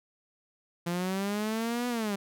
sawtooth linear two-way sweep, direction up then down, 170 to 247 to 194.5 Hz, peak -25 dBFS, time 0.86-2.16 s, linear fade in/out 10 ms, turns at 1.88 s, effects none

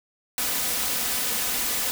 white noise with comb filter, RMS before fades -26 dBFS, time 0.38-1.91 s, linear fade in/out 0 ms, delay 4 ms, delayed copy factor +0.5, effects none

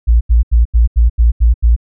sine tone bursts, 57.7 Hz, A#1, 17 cents flat, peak -5 dBFS, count 8, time 0.07-1.764 s, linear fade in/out 20 ms, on 140 ms, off 82 ms, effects none

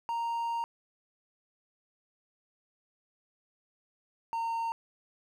triangle tone pair in turn, 930 / 916.7 Hz, A#5 / A#5, -4 / -29 cents, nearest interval unison, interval 25 cents, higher first, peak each -28 dBFS, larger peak neither, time 0.09-0.64 / 4.33-4.72 s, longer first, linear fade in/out 0 ms, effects none

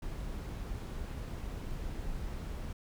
brown noise, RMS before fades -39 dBFS, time 0.02-2.73 s, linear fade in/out 5 ms, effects none

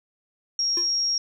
sine tone, 5588 Hz, F8, in tune, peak -21 dBFS, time 0.59-1.18 s, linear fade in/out 2 ms
square tone with exponential decay, 349.2 Hz, F4, in tune, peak -30 dBFS, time 0.77-0.93 s, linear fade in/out 2 ms, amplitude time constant 34 ms
effects none

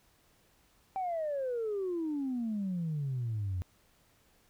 sine exponential sweep, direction down, 779 to 87.31 Hz, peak -30 dBFS, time 0.96-3.62 s, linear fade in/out 0 ms, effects tanh soft clip ceiling -28 dBFS + pink hiss -67 dBFS RMS until 4.49 s

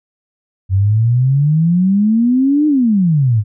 sine exponential two-way sweep, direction up then down, 92.5 to 307.6 to 100.3 Hz, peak -9 dBFS, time 0.69-3.44 s, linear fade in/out 50 ms, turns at 2.67 s, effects none

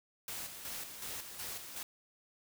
white noise with tremolo, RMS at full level -42 dBFS, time 0.28-1.83 s, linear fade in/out 2 ms, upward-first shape square, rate 2.7 Hz, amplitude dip 50%, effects none

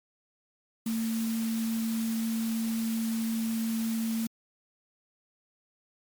sine tone in noise, 225.7 Hz, A3, 44 cents sharp, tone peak -27 dBFS, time 0.86-4.27 s, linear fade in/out 5 ms, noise white, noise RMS -41 dBFS, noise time 0.86-4.27 s, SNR +11 dB, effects MP3 96 kbps

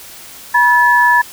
sine tone pair together, 969.1 / 1728 Hz, B5 / A6, -33 / -32 cents, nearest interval minor seventh, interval 1001 cents, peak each -10 dBFS, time 0.54-1.22 s, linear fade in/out 10 ms, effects white hiss -35 dBFS RMS until 1.32 s

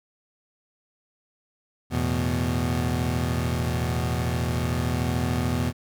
25% pulse chord, E suspended fourth, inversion none, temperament equal, 82.41 / 110 / 123.47 Hz, E2 / A2 / B2, 0 / 0 / 0 cents, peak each -23 / -28 / -23 dBFS, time 1.9-5.73 s, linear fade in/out 50 ms, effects none

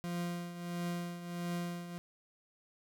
40% pulse tone with tremolo, 173.9 Hz, F3, 7 cents flat, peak -33 dBFS, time 0.04-1.98 s, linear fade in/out 0 ms, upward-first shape triangle, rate 1.5 Hz, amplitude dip 70%, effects none

